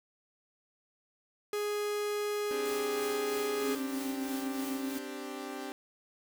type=tone; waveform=45% pulse; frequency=415.3 Hz; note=G#4; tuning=in tune; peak=-31 dBFS; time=1.53-3.75 s; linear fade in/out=2 ms
type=chord; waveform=sawtooth; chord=C suspended second; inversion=none; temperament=equal; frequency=261.6 / 293.7 / 392 Hz; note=C4 / D4 / G4; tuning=0 / 0 / 0 cents; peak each=-39 dBFS; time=2.51-5.72 s; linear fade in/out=0 ms
type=noise with tremolo; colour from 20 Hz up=white; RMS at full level=-44 dBFS; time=2.65-4.99 s; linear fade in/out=5 ms; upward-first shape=triangle; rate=3.1 Hz; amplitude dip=60%
type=tone with vibrato; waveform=sine; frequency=269.4 Hz; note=C#4; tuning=49 cents flat; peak=-34 dBFS; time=3.61-4.98 s; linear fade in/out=10 ms; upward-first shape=sine; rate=19 Hz; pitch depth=12 cents each way
effects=none